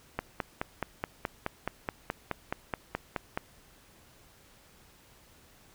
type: click train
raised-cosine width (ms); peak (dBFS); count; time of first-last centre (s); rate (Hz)
0.5; -15; 16; 0.19-3.375; 4.71
effects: pink hiss -59 dBFS RMS until 5.74 s

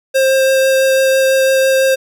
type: tone with vibrato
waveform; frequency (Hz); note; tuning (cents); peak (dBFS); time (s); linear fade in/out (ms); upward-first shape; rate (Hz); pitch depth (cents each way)
square; 531; C5; +25; -10; 0.14-1.96; 20; triangle; 6; 10
effects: none

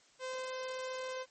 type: tone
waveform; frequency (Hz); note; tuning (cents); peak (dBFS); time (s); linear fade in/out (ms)
sawtooth; 516; C5; -24; -34; 0.19-1.26; 50
effects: white hiss -65 dBFS RMS until 1.3 s + MP3 32 kbps

